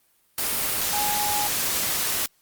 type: tone in noise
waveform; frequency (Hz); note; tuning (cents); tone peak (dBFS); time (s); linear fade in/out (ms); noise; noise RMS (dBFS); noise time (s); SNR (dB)
sine; 830.6; G#5; 0; -26; 0.93-1.47; 2; white; -25; 0.38-2.26; -4
effects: white hiss -64 dBFS RMS until 2.41 s + Opus 32 kbps